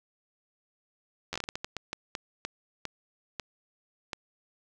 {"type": "slowing click train", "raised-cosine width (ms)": 0.2, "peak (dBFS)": -16, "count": 16, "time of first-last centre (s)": [1.33, 4.132], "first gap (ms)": 11, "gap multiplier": 1.35, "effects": []}